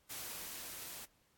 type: noise with level ramp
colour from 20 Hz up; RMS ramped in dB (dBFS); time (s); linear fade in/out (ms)
white; -44 to -48; 0.09-1.06; 20
effects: pink hiss -73 dBFS RMS until 1.37 s + AAC 64 kbps